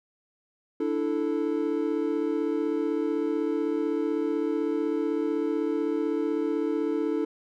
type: chord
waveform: triangle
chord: D suspended second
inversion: none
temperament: equal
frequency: 293.7 / 329.6 / 440 Hz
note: D4 / E4 / A4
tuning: 0 / 0 / 0 cents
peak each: -27 dBFS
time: 0.8-7.25 s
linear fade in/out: 5 ms
effects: none